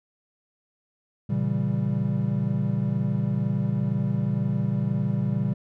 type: chord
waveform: triangle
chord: A# diminished seventh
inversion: none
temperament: equal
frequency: 116.54 / 138.59 / 164.81 / 196 Hz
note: A#2 / C#3 / E3 / G3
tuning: 0 / 0 / 0 / 0 cents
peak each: -26 / -25 / -29 / -25 dBFS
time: 1.29-5.54 s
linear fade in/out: 10 ms
effects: none